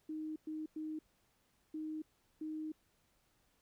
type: tone bursts at uneven times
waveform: sine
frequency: 311.1 Hz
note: D#4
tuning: in tune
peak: -39 dBFS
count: 5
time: 0.09-0.36 / 0.47-0.66 / 0.76-0.99 / 1.74-2.02 / 2.41-2.72 s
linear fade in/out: 5 ms
effects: pink hiss -75 dBFS RMS until 3.61 s